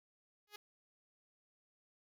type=tone with exponential growth; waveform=5% pulse; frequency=416.3 Hz; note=G#4; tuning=4 cents sharp; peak=-34 dBFS; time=0.47-0.56 s; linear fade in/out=5 ms; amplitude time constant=18 ms; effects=none